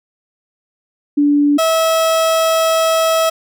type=tone pair in turn; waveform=sine / 30% pulse; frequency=290 / 648.8 Hz; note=D4 / E5; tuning=-22 / -28 cents; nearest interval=octave + major second; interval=1394 cents; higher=second; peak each=-9 dBFS; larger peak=neither; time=1.17-1.58 / 1.58-3.3 s; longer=second; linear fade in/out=10 ms; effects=none